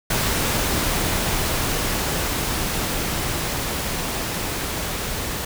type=noise with level ramp; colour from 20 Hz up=pink; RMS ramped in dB=-21 to -27 dBFS; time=0.1-5.45 s; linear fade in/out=5 ms; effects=none